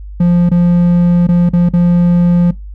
triangle tone with dropouts, 174.61 Hz, F3, in tune, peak -4 dBFS, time 0.2-2.51 s, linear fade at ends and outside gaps 5 ms, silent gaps 0.492-0.514 / 1.27-1.287 / 1.492-1.533 / 1.69-1.735 s, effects noise-tail reverb RT60 0.2 s tail -20 dB re dry + added 50 Hz sine -25 dBFS peak until 2.74 s

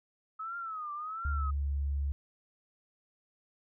sine tone with vibrato, 1279 Hz, D#6, 47 cents sharp, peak -36 dBFS, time 0.39-1.51 s, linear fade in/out 10 ms, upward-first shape triangle, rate 1.4 Hz, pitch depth 160 cents each way
sine tone with pitch glide, 71 to 70.43 Hz, C#2 to C#2, +42 to +28 cents, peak -29 dBFS, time 1.25-2.12 s, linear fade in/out 0 ms, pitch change -14 cents, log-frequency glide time 1.58-1.65 s
effects none

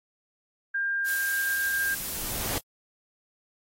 sine tone, 1600 Hz, G6, 35 cents sharp, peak -25 dBFS, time 0.74-1.95 s, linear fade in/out 10 ms
blue noise, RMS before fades -33 dBFS, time 1.04-2.61 s, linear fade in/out 50 ms
pink noise with exponential growth, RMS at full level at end -30 dBFS, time 1.2-2.58 s, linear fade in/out 0 ms, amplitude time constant 300 ms
effects AAC 48 kbps

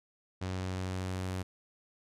sawtooth tone with low-pass filter sweep, 92.9 Hz, F#2, 7 cents sharp, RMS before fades -36 dBFS, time 0.41-1.43 s, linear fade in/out 10 ms, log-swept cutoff 6300 to 11000 Hz, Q 0.97, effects none

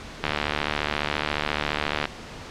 click train, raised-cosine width 0.3 ms, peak -7 dBFS, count 136, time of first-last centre 0.24-2.055 s, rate 74.4 Hz, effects pink hiss -39 dBFS RMS until 2.5 s + low-pass 5000 Hz 12 dB/octave

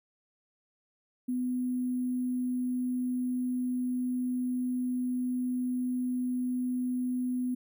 sine tone with sample-and-hold, 250.8 Hz, B3, 27 cents sharp, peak -28 dBFS, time 1.28-7.55 s, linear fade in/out 10 ms, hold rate 11025 Hz, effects none

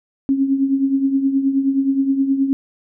sine tone with tremolo, 271.9 Hz, C#4, 33 cents flat, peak -11 dBFS, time 0.29-2.53 s, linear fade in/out 0 ms, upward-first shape triangle, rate 9.5 Hz, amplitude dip 70%, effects none

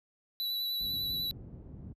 square tone with vibrato, 3951 Hz, B7, in tune, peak -32 dBFS, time 0.4-1.31 s, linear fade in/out 0 ms, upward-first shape sine, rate 10 Hz, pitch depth 15 cents each way
pink low-pass noise, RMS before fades -43 dBFS, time 0.8-1.93 s, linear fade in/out 10 ms, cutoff 210 Hz, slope 12 dB/octave
effects high-pass 60 Hz 12 dB/octave

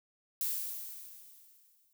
violet noise with exponential decay, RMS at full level -32 dBFS, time 0.41-1.93 s, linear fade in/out 1 ms, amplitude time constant 330 ms, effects none

